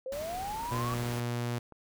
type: linear sweep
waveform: sine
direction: up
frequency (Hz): 506 to 1149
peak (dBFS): -34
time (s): 0.06-0.94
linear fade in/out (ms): 2
type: noise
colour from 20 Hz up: pink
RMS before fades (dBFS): -43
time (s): 0.12-1.2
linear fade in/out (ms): 2
type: tone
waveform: sawtooth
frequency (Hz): 120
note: B2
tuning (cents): -49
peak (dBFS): -27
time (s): 0.71-1.59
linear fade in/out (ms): 10
type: click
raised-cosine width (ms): 1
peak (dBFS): -36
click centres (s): 1.723
effects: none